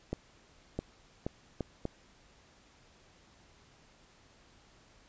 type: accelerating click train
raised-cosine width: 2 ms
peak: -20 dBFS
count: 5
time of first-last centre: 0.13-1.854 s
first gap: 660 ms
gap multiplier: 0.72
effects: pink hiss -62 dBFS RMS until 5.08 s + resampled to 16000 Hz